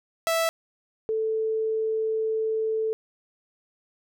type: tone pair in turn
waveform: sawtooth / sine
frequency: 658 / 440.6 Hz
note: E5 / A4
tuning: -3 / +2 cents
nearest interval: perfect fifth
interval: 695 cents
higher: first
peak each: -18 / -23 dBFS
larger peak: first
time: 0.27-0.49 / 1.09-2.93 s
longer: second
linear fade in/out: 0 ms
effects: none